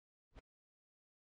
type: noise with exponential growth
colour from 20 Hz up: brown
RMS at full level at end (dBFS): -43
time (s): 0.31-0.39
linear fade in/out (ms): 0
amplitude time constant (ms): 16
effects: low-pass 5000 Hz 12 dB/octave + AAC 32 kbps